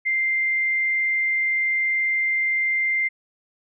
sine tone, 2093 Hz, C7, in tune, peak -19 dBFS, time 0.05-3.09 s, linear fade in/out 20 ms, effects none

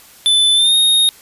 square tone with pitch glide, 3511 to 3718 Hz, A7 to A#7, -4 to -5 cents, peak -10 dBFS, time 0.26-1.09 s, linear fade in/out 0 ms, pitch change +99 cents, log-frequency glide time 0.55-0.75 s, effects white hiss -43 dBFS RMS until 1.21 s + resampled to 32000 Hz

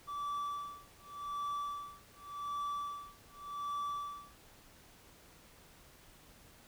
triangle tone with tremolo, 1158 Hz, D6, 25 cents flat, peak -33 dBFS, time 0.07-4.38 s, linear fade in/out 20 ms, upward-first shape sine, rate 0.87 Hz, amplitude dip 100%, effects pink hiss -60 dBFS RMS until 6.67 s

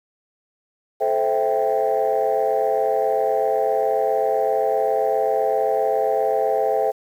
sine chord, A minor seventh, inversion none, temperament equal with one note detuned, 435.7 / 523.3 / 659.3 / 784 Hz, A4 / C5 / E5 / G5, -17 / 0 / 0 / 0 cents, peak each -22 dBFS, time 1-6.92 s, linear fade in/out 20 ms, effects tanh soft clip ceiling -10 dBFS + 8-bit

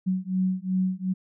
sine beating tone pair, 185 / 187.7 Hz, F#3 / F#3, 0 / +25 cents, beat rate 2.7 Hz, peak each -26 dBFS, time 0.06-1.14 s, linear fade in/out 20 ms, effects none

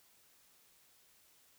silence, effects white hiss -67 dBFS RMS until 1.58 s

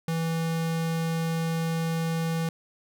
square tone, 164.1 Hz, E3, 8 cents flat, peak -26 dBFS, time 0.08-2.49 s, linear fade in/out 2 ms, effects none

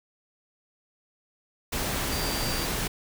sine tone in noise, 4699 Hz, D8, in tune, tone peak -35 dBFS, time 2.11-2.66 s, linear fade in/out 10 ms, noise pink, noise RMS -29 dBFS, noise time 1.72-2.88 s, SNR -9 dB, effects none

